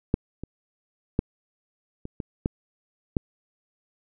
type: clicks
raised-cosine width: 3 ms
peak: -7 / -21 / -8 / -22 / -18 / -10 / -9 dBFS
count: 7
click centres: 0.141 / 0.436 / 1.191 / 2.054 / 2.202 / 2.459 / 3.168 s
effects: none